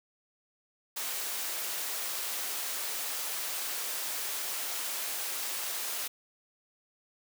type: high-pass noise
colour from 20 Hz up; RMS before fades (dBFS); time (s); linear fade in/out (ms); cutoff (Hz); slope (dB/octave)
white; -35; 0.96-6.08; 10; 430; 12
effects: none